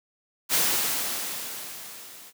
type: noise with level ramp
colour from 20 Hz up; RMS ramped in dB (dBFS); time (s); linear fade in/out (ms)
white; -21 to -47; 0.49-2.33; 50
effects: high-pass 150 Hz 12 dB/octave